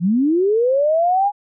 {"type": "linear sweep", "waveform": "sine", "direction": "up", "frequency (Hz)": [160, 831], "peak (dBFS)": -13, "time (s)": [0, 1.32], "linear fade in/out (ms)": 50, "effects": []}